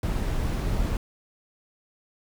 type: noise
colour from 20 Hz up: brown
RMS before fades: -26 dBFS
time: 0.03-0.97 s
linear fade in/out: 2 ms
effects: none